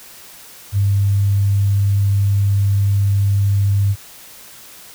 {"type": "tone", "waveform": "sine", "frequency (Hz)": 99.9, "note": "G2", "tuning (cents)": 33, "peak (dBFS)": -12, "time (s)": [0.72, 3.96], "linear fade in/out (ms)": 50, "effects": ["white hiss -40 dBFS RMS until 4.94 s"]}